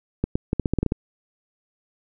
clicks, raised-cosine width 3 ms, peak -8 dBFS, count 10, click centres 0.24 / 0.355 / 0.531 / 0.597 / 0.658 / 0.736 / 0.787 / 0.83 / 0.863 / 0.921 s, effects none

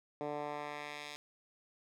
10% pulse tone with band-pass filter sweep, 147.4 Hz, D3, 7 cents sharp, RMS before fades -42 dBFS, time 0.21-1.16 s, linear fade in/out 0 ms, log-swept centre 500 to 3900 Hz, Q 0.97, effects none

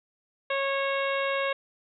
harmonic tone with a mistuned harmonic, 549 Hz, C#5, 17 cents flat, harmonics 1 / 2 / 3 / 4 / 5 / 6 / 7, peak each -28 / -32 / -34 / -34 / -36 / -42 / -40 dBFS, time 0.5-1.53 s, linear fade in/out 5 ms, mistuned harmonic 7, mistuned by -44 cents, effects none

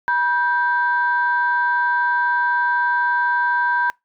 sine tone pair together, 968.3 / 1568 Hz, B5 / G6, -34 / 0 cents, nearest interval minor sixth, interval 834 cents, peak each -18 dBFS, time 0.08-3.9 s, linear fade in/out 0 ms, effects noise-tail reverb RT60 0.2 s tail -26 dB re dry + tanh soft clip ceiling -8 dBFS

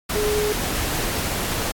sine tone in noise, 420 Hz, G#4, 19 cents sharp, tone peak -20 dBFS, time 0.15-0.53 s, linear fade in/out 10 ms, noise pink, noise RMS -25 dBFS, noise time 0.09-1.72 s, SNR +2 dB, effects AAC 64 kbps

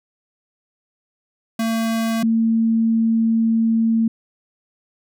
square / sine tone pair in turn, 226 / 226 Hz, A3 / A3, +47 / +47 cents, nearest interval unison, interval 0 cents, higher neither, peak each -19 / -14 dBFS, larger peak second, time 1.59-2.23 / 2.23-4.08 s, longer second, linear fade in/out 5 ms, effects none

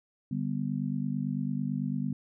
sine chord, G major, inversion second, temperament just, 147 / 196 / 245 Hz, D3 / G3 / B3, +2 / 0 / -14 cents, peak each -33 dBFS, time 0.31-2.13 s, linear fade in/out 5 ms, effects none

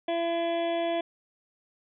harmonic tone with a mistuned harmonic, 337.3 Hz, E4, 40 cents sharp, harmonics 1 / 2 / 3 / 5 / 6 / 7 / 8 / 9 / 10, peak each -31 / -27 / -42 / -45 / -45 / -44 / -50 / -48 / -42 dBFS, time 0.08-1.01 s, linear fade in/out 5 ms, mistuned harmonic 8, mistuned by -27 cents, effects none

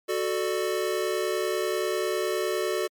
square chord, D major, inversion first, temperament equal with one note detuned, 370 / 440 / 593.1 Hz, F#4 / A4 / D5, 0 / 0 / +17 cents, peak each -29 / -30 / -32 dBFS, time 0.08-2.88 s, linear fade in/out 20 ms, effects MP3 96 kbps

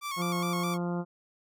sawtooth tone with vibrato, 1131 Hz, C#6, 34 cents sharp, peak -29 dBFS, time 0.01-0.78 s, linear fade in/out 50 ms, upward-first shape square, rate 4.8 Hz, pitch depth 56 cents each way
harmonic tone, 174.61 Hz, F3, in tune, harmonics 1 / 2 / 3 / 4 / 5 / 6 / 7 / 8, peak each -30 / -36 / -40 / -42 / -44 / -46 / -47 / -48 dBFS, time 0.16-1.05 s, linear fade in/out 50 ms
effects none

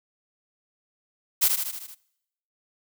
blue noise with echo, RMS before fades -19 dBFS, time 1.41-1.49 s, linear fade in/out 20 ms, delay 77 ms, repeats 6, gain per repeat -4 dB, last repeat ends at 1.952 s, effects noise-tail reverb RT60 0.8 s tail -22 dB re dry

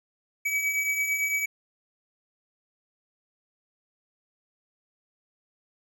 square beating tone pair, 2273 / 2281.9 Hz, C#7 / C#7, +43 / +50 cents, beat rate 8.9 Hz, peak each -34 / -26 dBFS, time 0.45-1.46 s, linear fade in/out 10 ms, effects none

